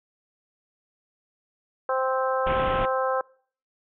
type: harmonic tone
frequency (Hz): 261.6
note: C4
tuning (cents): 0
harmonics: 2 / 3 / 4 / 5 / 6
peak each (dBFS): -25 / -30 / -29 / -30 / -36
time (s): 1.89-3.21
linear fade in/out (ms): 2
type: low-pass noise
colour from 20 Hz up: pink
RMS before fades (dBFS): -30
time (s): 2.46-2.86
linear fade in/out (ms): 10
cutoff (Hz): 3400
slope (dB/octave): 96
effects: noise-tail reverb RT60 0.5 s tail -24 dB re dry